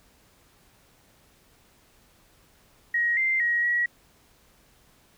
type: tone with pitch steps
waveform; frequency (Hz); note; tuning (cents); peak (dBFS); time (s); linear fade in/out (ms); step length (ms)
sine; 1890 / 2087 / 1895 / 1917; A#6 / C7 / A#6 / A#6; +23 / -5 / +28 / +48; -21; 2.94-3.86; 5; 230
effects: pink hiss -60 dBFS RMS until 5.17 s